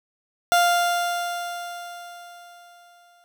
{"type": "tone with exponential decay", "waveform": "30% pulse", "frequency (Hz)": 698.5, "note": "F5", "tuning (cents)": 0, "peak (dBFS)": -12, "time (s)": [0.52, 3.24], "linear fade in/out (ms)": 0, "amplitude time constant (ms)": 590, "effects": []}